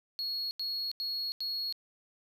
triangle tone bursts, 4325 Hz, C#8, 43 cents flat, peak -31 dBFS, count 4, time 0.19-1.725 s, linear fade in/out 0 ms, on 320 ms, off 85 ms, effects none

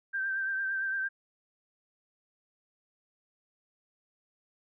sine tone with vibrato, 1568 Hz, G6, in tune, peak -29 dBFS, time 0.13-1.09 s, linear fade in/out 20 ms, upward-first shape triangle, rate 8.8 Hz, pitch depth 39 cents each way, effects none

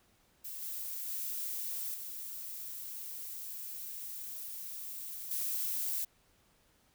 violet noise with level steps, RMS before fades -43 / -40 / -38 / -43 / -35 dBFS, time 0.44-6.05 s, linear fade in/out 10 ms, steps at 0.62 / 1.08 / 1.94 / 5.31 s, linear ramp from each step 2 ms, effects pink hiss -69 dBFS RMS until 6.94 s

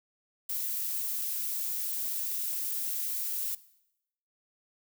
violet noise, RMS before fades -33 dBFS, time 0.49-3.55 s, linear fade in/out 5 ms, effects noise-tail reverb RT60 0.8 s tail -18 dB re dry

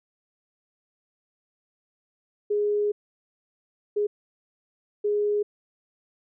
sine tone bursts at uneven times, 414.8 Hz, G#4, 2 cents flat, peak -21 dBFS, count 3, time 2.5-2.92 / 3.96-4.07 / 5.04-5.43 s, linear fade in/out 10 ms, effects none

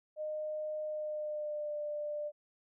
sine tone with pitch glide, 613 to 594.5 Hz, D#5 to D5, -26 to +21 cents, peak -35 dBFS, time 0.16-2.32 s, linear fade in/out 50 ms, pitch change -53 cents, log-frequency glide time 0.84-1.77 s, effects none

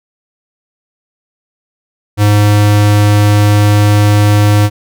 square tone, 103.83 Hz, G#2, in tune, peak -6 dBFS, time 2.17-4.7 s, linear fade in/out 50 ms, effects none

